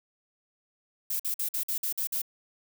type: noise bursts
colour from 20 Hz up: violet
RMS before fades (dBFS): -30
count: 8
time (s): 1.1-2.218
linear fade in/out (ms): 5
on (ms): 96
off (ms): 50
effects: none